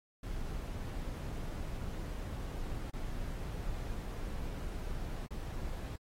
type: noise with dropouts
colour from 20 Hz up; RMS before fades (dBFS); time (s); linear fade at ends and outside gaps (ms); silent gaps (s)
brown; -39; 0.23-5.96; 5; 2.903-2.933 / 5.265-5.306
effects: AAC 48 kbps